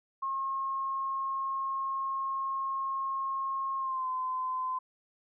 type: tone with pitch glide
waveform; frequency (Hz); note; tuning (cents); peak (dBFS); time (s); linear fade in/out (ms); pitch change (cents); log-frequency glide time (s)
sine; 1078 to 1027.5; C#6 to C6; -49 to -32; -30; 0.22-4.79; 10; -83; 3.77-4.08
effects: none